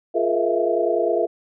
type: tone cluster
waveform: sine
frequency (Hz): 348.4 / 421.9 / 474.1 / 644 / 674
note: F4 / G#4 / A#4 / E5 / E5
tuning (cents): -4 / +27 / +29 / -41 / +38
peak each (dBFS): -24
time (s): 0.14-1.27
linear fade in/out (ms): 20
effects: none